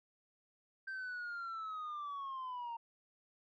sine linear sweep, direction down, 1568 to 917 Hz, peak -38 dBFS, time 0.87-2.77 s, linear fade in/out 10 ms, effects tanh soft clip ceiling -39 dBFS

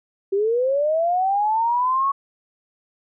sine linear sweep, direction up, 381.7 to 1116 Hz, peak -17 dBFS, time 0.32-2.12 s, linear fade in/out 10 ms, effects none

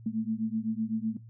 sine beating tone pair, 217.6 / 225.5 Hz, A3 / A3, -19 / +43 cents, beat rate 7.9 Hz, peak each -31 dBFS, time 0.06-1.17 s, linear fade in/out 5 ms, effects noise-tail reverb RT60 0.2 s tail -17 dB re dry + added 114 Hz sine -46 dBFS peak until 1.29 s

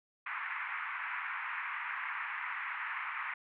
white band-pass noise, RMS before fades -39 dBFS, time 0.26-3.34 s, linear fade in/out 5 ms, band 940 to 2300 Hz, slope 48 dB/octave, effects none

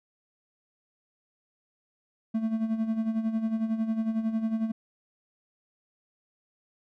triangle tone with tremolo, 222.6 Hz, A3, 20 cents sharp, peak -21 dBFS, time 2.34-4.72 s, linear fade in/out 10 ms, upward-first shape sine, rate 11 Hz, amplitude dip 65%, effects none

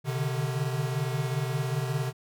square tone cluster, 128.6 / 145.8 / 151 Hz, C3 / D3 / D3, -30 / -12 / +48 cents, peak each -30 / -34 / -35 dBFS, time 0.04-2.13 s, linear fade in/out 50 ms, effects none

